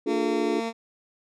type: chord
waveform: sine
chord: D diminished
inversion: none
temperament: just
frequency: 293.7 / 352.4 / 422.9 Hz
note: D4 / F4 / Ab4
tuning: 0 / +16 / +31 cents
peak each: -28 dBFS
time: 0.06-0.6 s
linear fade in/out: 5 ms
type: tone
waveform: 15% pulse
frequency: 228.2 Hz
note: A#3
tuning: 37 cents flat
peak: -21 dBFS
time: 0.06-0.73 s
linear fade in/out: 50 ms
effects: low-pass 6000 Hz 12 dB/octave